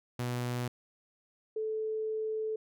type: tone pair in turn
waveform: sawtooth / sine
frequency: 122.5 / 436.5 Hz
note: B2 / A4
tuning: -14 / -14 cents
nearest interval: octave + minor seventh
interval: 2200 cents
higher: second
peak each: -28 / -31 dBFS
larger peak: first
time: 0.19-0.68 / 1.56-2.56 s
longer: second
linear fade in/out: 5 ms
effects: none